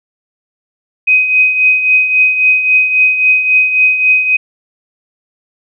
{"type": "tone with tremolo", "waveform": "sine", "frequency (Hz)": 2514, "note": "D#7", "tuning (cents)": 17, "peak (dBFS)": -4, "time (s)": [1.07, 4.37], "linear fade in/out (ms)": 10, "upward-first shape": "triangle", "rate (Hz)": 3.7, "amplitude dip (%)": 65, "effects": []}